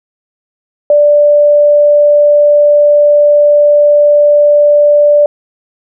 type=tone; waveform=sine; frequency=587.3 Hz; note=D5; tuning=in tune; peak=-3 dBFS; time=0.9-5.26 s; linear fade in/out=2 ms; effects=none